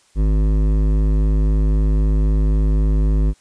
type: tone with hard clipping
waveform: triangle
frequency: 51.91 Hz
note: G#1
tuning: in tune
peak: -15 dBFS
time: 0.15-3.34 s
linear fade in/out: 50 ms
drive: 17 dB
effects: white hiss -56 dBFS RMS until 3.4 s + resampled to 22050 Hz